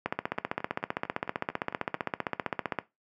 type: two click trains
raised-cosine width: 0.5 ms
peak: -24 / -13 dBFS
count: 8 / 43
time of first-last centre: 0.38-1.95 / 0.06-2.787 s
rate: 4.46 / 15.4 Hz
effects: noise-tail reverb RT60 0.2 s tail -17 dB re dry + high-pass 150 Hz 12 dB/octave